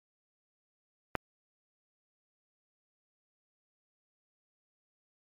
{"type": "click", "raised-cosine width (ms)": 0.5, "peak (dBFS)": -12, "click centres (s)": 1.153, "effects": ["MP3 64 kbps"]}